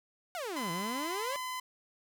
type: exponential two-way sweep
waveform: sawtooth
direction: down then up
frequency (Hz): 754 to 161.2 to 583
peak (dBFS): -32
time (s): 0.35-1.36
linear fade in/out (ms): 0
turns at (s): 0.71
type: tone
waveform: sawtooth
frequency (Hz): 1016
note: B5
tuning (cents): +49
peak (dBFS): -32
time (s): 0.56-1.6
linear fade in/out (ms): 5
effects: none